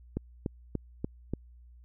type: click train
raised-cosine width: 3 ms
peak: -18 dBFS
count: 5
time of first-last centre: 0.17-1.336 s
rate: 3.43 Hz
effects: added 60 Hz sine -51 dBFS peak until 1.84 s